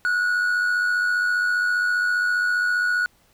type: tone with amplitude modulation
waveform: triangle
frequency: 1461 Hz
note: F#6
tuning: 22 cents flat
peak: -15 dBFS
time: 0.05-3.06 s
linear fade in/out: 0 ms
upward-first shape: sine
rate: 95 Hz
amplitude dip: 45%
effects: pink hiss -60 dBFS RMS until 3.33 s